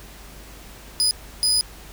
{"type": "tone bursts at uneven times", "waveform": "30% pulse", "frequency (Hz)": 4978, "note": "D#8", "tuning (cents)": 0, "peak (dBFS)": -14, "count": 2, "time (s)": [[1, 1.11], [1.43, 1.61]], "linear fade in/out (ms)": 0, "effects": ["added 50 Hz sine -43 dBFS peak until 1.92 s", "pink hiss -44 dBFS RMS until 1.92 s"]}